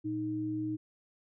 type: tone pair together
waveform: sine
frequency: 117.52 / 311.3 Hz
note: A#2 / D#4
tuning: +14 / +1 cents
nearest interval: octave + perfect fourth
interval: 1687 cents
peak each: -40 / -32 dBFS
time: 0.04-0.77 s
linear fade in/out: 20 ms
effects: none